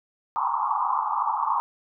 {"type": "band-pass noise", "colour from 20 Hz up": "pink", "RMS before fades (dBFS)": -25, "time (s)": [0.36, 1.6], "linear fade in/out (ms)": 0, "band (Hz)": [820, 1200], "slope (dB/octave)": 96, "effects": []}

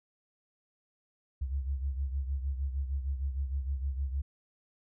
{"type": "beating tone pair", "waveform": "sine", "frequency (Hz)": [67.2, 73.7], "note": ["C2", "D2"], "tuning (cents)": [47, 7], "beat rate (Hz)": 6.5, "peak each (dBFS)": [-31, -38], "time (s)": [1.41, 4.22], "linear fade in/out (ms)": 10, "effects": []}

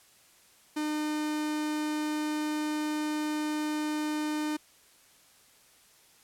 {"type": "tone", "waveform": "45% pulse", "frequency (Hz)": 303.4, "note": "D#4", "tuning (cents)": -44, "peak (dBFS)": -29, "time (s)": [0.76, 4.57], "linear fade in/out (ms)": 10, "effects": ["white hiss -60 dBFS RMS until 6.23 s", "low-pass 12000 Hz 12 dB/octave"]}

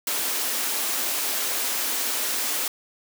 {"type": "high-pass noise", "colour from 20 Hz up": "white", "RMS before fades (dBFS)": -26, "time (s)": [0.07, 2.68], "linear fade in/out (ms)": 2, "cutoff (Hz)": 230, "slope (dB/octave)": 48, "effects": []}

